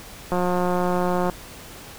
click train, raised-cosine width 1 ms, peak -10 dBFS, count 176, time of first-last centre 0.32-1.298 s, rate 179 Hz, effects pink hiss -41 dBFS RMS until 1.98 s

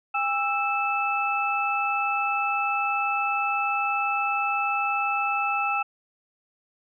sine tone cluster, 807 / 1324 / 2626 Hz, G#5 / E6 / E7, -50 / +7 / -7 cents, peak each -27 dBFS, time 0.14-5.83 s, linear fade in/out 10 ms, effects none

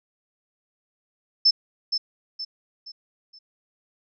sine tone with echo, 5274 Hz, E8, in tune, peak -13 dBFS, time 1.45-1.51 s, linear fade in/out 10 ms, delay 470 ms, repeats 4, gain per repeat -8 dB, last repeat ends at 3.39 s, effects none

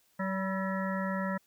harmonic tone with a mistuned harmonic, 190.5 Hz, G3, 49 cents flat, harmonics 1 / 3 / 5 / 7 / 9 / 10, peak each -32 / -37 / -39 / -40 / -42 / -42 dBFS, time 0.19-1.38 s, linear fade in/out 10 ms, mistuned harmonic 5, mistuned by +44 cents, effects white hiss -69 dBFS RMS until 1.46 s

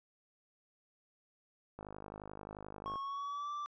click train, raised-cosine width 1 ms, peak -32 dBFS, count 61, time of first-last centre 1.79-2.957 s, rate 51.4 Hz
triangle tone with pitch glide, 1093 to 1171.4 Hz, C#6 to D6, -25 to -5 cents, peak -36 dBFS, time 2.86-3.66 s, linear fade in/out 0 ms, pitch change +120 cents, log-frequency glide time 2.97-3.52 s
effects resampled to 16000 Hz

